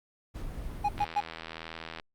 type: noise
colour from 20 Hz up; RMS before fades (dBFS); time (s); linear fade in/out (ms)
brown; -38; 0.34-1.06; 20
type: tone bursts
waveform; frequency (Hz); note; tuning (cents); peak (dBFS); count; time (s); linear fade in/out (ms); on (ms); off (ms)
triangle; 825; G#5; -12; -22; 3; 0.84-1.207; 10; 49; 110
type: click train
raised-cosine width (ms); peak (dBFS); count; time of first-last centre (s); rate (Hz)
0.3; -23; 84; 0.98-1.998; 81.5
effects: Opus 48 kbps